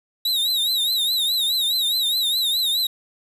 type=tone with vibrato; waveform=45% pulse; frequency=3831 Hz; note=A#7; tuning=47 cents sharp; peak=-18 dBFS; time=0.25-2.87 s; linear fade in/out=5 ms; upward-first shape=triangle; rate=4.8 Hz; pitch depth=130 cents each way; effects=resampled to 32000 Hz + 8-bit